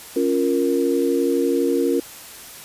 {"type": "chord", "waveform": "sine", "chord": "Bb minor", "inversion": "first", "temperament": "equal", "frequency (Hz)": [277.2, 349.2, 466.2], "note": ["Db4", "F4", "Bb4"], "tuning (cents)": [0, 0, 0], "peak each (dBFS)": -21, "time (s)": [0.16, 2], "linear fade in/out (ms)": 5, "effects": ["white hiss -39 dBFS RMS until 2.64 s", "resampled to 32000 Hz"]}